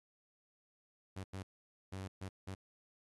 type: tone bursts at uneven times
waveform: sawtooth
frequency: 95.6 Hz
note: G2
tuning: 43 cents flat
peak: -38 dBFS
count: 5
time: 1.16-1.24 / 1.33-1.43 / 1.92-2.08 / 2.21-2.29 / 2.47-2.55 s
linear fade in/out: 10 ms
effects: AAC 32 kbps